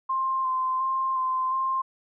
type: tone with vibrato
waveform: sine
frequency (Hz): 1046.5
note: C6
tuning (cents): 0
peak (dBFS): -23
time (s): 0.09-1.82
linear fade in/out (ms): 10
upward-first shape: square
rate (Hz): 1.4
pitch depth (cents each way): 15
effects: none